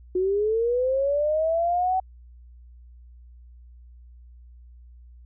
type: linear sweep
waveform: sine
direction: up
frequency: 360.5 to 760 Hz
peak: -20 dBFS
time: 0.15-2 s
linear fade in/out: 5 ms
effects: added 60 Hz sine -45 dBFS peak until 5.25 s